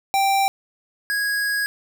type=tone pair in turn; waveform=square; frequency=784 / 1654.1 Hz; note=G5 / G#6; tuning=0 / -7 cents; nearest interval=octave + minor second; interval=1293 cents; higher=second; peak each=-17 / -21 dBFS; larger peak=first; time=0.14-0.48 / 1.1-1.66 s; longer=second; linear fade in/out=0 ms; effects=none